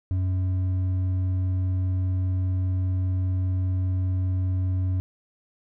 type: tone with hard clipping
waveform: sine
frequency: 92.5 Hz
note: F#2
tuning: in tune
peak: -23 dBFS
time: 0.11-5 s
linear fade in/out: 0 ms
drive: 4 dB
effects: none